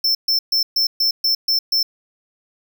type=tone bursts; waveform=square; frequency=5340 Hz; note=E8; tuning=22 cents sharp; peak=-15 dBFS; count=8; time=0.04-1.83 s; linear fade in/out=5 ms; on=110 ms; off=130 ms; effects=none